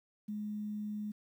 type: tone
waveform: sine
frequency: 210 Hz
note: G#3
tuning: 19 cents sharp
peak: -36 dBFS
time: 0.28-1.12 s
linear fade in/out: 10 ms
effects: 11-bit